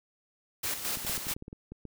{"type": "noise with tremolo", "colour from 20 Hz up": "white", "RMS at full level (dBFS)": -32, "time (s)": [0.63, 1.34], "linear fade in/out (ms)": 10, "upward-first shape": "square", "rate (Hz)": 4.6, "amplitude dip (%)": 55}
{"type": "clicks", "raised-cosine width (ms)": 3, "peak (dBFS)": -29, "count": 12, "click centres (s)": [0.972, 1.049, 1.097, 1.178, 1.269, 1.313, 1.365, 1.424, 1.481, 1.529, 1.72, 1.853]}
{"effects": []}